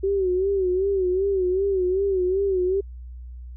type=tone with vibrato; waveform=sine; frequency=379.6 Hz; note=F#4; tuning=44 cents sharp; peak=-19 dBFS; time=0.03-2.81 s; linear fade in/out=10 ms; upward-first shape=sine; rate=2.6 Hz; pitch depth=89 cents each way; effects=added 61 Hz sine -35 dBFS peak until 3.56 s